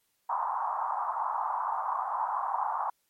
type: band-pass noise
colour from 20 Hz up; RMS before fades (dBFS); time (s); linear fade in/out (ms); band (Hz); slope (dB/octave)
white; -31; 0.29-2.9; 5; 790 to 1100; 48
effects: white hiss -74 dBFS RMS until 3.09 s + MP3 64 kbps